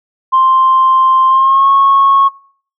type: tone with pitch glide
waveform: sine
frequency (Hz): 1050 to 1097.1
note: C6 to C#6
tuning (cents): +6 to -18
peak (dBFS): -5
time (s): 0.32-2.29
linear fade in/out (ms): 20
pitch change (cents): +76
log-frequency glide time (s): 1.28-1.69
effects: noise-tail reverb RT60 0.5 s tail -22 dB re dry + tanh soft clip ceiling -1 dBFS